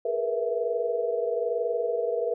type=tone cluster; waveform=sine; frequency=417.1 / 470.1 / 491.2 / 661 Hz; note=G#4 / A#4 / B4 / E5; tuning=+7 / +15 / -9 / +5 cents; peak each=-33 / -27 / -32 / -31 dBFS; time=0.05-2.34 s; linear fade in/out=5 ms; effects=none